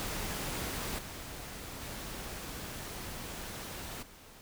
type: noise with level steps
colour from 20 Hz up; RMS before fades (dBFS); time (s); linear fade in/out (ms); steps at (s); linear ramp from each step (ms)
pink; -37 / -44 / -42 / -54; 0-4.41; 0; 0.98 / 1.81 / 4.02; 10
effects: none